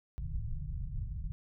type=low-pass noise; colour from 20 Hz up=pink; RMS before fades=-37 dBFS; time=0.18-1.32 s; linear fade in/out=0 ms; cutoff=150 Hz; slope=48 dB/octave; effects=none